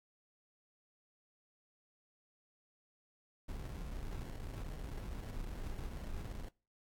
brown noise with sample-and-hold, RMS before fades -43 dBFS, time 3.48-6.49 s, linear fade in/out 10 ms, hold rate 1225 Hz, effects noise-tail reverb RT60 0.4 s tail -26 dB re dry + AAC 64 kbps

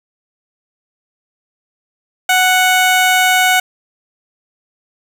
15% pulse tone, 740 Hz, F#5, in tune, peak -3 dBFS, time 2.29-3.6 s, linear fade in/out 5 ms, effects 7-bit

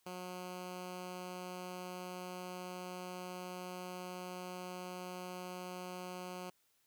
10% pulse tone, 181.4 Hz, F#3, 34 cents flat, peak -35 dBFS, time 0.06-6.5 s, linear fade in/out 5 ms, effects white hiss -75 dBFS RMS until 6.86 s

